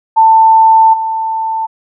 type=tone with level steps; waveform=sine; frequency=890 Hz; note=A5; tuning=20 cents sharp; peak=-3 / -13 dBFS; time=0.16-1.67 s; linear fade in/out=20 ms; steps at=0.93 s; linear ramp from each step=10 ms; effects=none